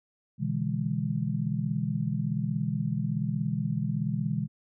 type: chord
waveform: sine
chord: E dominant seventh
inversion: second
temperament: just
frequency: 123.61 / 148.33 / 164.81 / 206 Hz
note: B2 / D3 / E3 / G#3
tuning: +2 / +18 / 0 / -14 cents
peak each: -32 dBFS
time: 0.38-4.48 s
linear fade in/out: 50 ms
effects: none